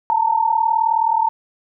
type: tone pair together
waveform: sine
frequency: 882.9 / 922 Hz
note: A5 / A#5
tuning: +6 / -19 cents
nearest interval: minor second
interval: 75 cents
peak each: -17 dBFS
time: 0.1-1.29 s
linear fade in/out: 0 ms
effects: none